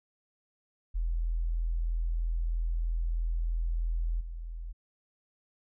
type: tone with level steps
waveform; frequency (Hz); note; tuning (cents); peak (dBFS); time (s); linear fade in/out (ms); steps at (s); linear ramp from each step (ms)
sine; 41.56; E1; +15; -27 / -36; 0.94-4.73; 20; 4.2; 10
effects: none